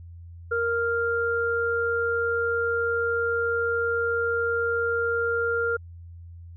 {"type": "tone pair together", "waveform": "sine", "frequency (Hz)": [466.2, 1396.9], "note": ["A#4", "F6"], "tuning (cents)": [0, 0], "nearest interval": "octave + perfect fifth", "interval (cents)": 1900, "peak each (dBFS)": -25, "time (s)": [0.51, 5.77], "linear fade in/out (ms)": 10, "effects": ["added 85 Hz sine -40 dBFS peak until 6.56 s"]}